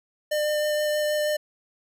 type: tone with vibrato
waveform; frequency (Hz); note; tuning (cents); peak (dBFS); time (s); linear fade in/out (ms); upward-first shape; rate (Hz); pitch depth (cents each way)
square; 601; D5; +40; -23; 0.31-1.37; 10; sine; 6.3; 9
effects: none